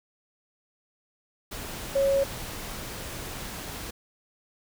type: tone in noise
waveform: sine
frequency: 550 Hz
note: C#5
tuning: 14 cents flat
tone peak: -20 dBFS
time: 1.95-2.24 s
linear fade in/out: 10 ms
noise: pink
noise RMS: -37 dBFS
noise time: 1.51-3.91 s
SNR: +14 dB
effects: none